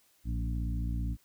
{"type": "harmonic tone with a mistuned harmonic", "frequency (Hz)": 58.27, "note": "A#1", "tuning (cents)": 0, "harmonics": [1, 2, 3, 4, 5], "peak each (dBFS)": [-31, -37, -41, -43, -45], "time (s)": [0.24, 1.17], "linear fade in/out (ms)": 50, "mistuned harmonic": 2, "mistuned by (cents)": -45, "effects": ["white hiss -67 dBFS RMS until 1.24 s"]}